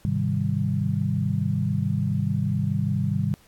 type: chord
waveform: sine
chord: Ab major seventh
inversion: none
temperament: equal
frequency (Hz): 103.83 / 130.81 / 155.56 / 196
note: Ab2 / C3 / Eb3 / G3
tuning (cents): 0 / 0 / 0 / 0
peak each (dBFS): -27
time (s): 0.05-3.34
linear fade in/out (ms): 0
effects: pink hiss -57 dBFS RMS until 3.47 s + AAC 64 kbps